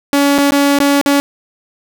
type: tone with dropouts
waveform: sawtooth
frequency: 282.8 Hz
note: C#4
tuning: 35 cents sharp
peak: -5 dBFS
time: 0.13-1.2 s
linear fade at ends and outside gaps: 0 ms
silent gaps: 0.38-0.386 / 0.507-0.521 / 0.788-0.802 / 1.013-1.06 s
effects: none